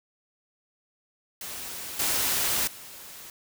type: noise with level steps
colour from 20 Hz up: white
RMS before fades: -37 / -26 / -44 dBFS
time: 1.41-3.3 s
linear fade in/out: 2 ms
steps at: 1.99 / 2.67 s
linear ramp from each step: 5 ms
effects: none